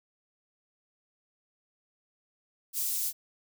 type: high-pass noise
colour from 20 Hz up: white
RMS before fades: -31 dBFS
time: 2.73-3.13 s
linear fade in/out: 50 ms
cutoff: 6400 Hz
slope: 12 dB/octave
effects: none